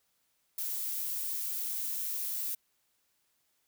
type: noise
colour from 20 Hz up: violet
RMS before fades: -35 dBFS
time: 0.58-2.55 s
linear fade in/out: 5 ms
effects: white hiss -75 dBFS RMS until 3.67 s